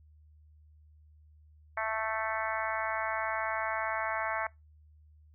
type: harmonic tone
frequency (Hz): 220.4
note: A3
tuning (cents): +3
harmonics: 3 / 4 / 5 / 6 / 7 / 8 / 9 / 10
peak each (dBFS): -36 / -37 / -38 / -39 / -39 / -40 / -41 / -41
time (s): 1.77-4.47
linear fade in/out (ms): 5
effects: noise-tail reverb RT60 0.2 s tail -23 dB re dry + added 76 Hz sine -56 dBFS peak until 5.34 s